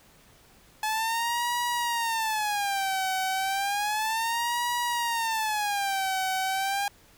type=tone with vibrato; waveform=sawtooth; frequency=854 Hz; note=G#5; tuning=48 cents sharp; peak=-22 dBFS; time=0.83-6.88 s; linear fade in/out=2 ms; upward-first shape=sine; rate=0.32 Hz; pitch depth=210 cents each way; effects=pink hiss -57 dBFS RMS until 7.17 s